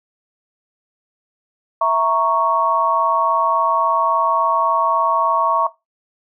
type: chord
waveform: sine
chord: A# diminished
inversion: second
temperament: equal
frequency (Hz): 659.3 / 932.3 / 1108.7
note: E5 / A#5 / C#6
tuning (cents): 0 / 0 / 0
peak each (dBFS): -19 / -19 / -16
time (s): 1.81-5.67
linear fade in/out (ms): 5
effects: noise-tail reverb RT60 0.2 s tail -17 dB re dry